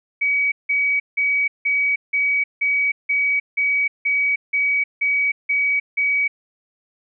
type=tone bursts; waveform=sine; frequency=2268 Hz; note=C#7; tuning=39 cents sharp; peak=-16 dBFS; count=13; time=0.21-6.28 s; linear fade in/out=10 ms; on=310 ms; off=170 ms; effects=none